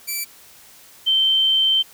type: tone pair in turn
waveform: 5% pulse / sine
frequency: 2324 / 3111 Hz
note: D7 / G7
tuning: -19 / -14 cents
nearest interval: perfect fourth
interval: 505 cents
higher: second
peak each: -14 dBFS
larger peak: neither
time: 0.07-0.25 / 1.06-1.83 s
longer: second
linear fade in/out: 20 ms
effects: white hiss -47 dBFS RMS until 1.93 s